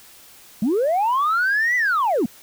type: linear two-way sweep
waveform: sine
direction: up then down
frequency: 190.6 to 2010 to 190.6 Hz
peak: -15 dBFS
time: 0.62-2.26 s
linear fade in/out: 5 ms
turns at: 1.76 s
effects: tanh soft clip ceiling -14 dBFS + white hiss -47 dBFS RMS until 2.42 s